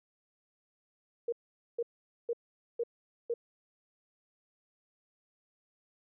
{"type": "tone bursts", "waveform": "sine", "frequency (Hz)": 470.3, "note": "A#4", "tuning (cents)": 15, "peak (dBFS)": -29, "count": 5, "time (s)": [1.28, 3.34], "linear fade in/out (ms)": 5, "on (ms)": 44, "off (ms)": 460, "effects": []}